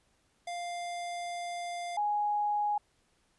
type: tone pair in turn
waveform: square / sine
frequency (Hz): 698.5 / 830.7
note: F5 / G#5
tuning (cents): 0 / 0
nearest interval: minor third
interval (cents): 300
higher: second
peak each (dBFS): -36 / -27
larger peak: second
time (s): 0.47-1.97 / 1.97-2.78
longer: first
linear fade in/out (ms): 5
effects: pink hiss -71 dBFS RMS until 3.38 s + resampled to 24000 Hz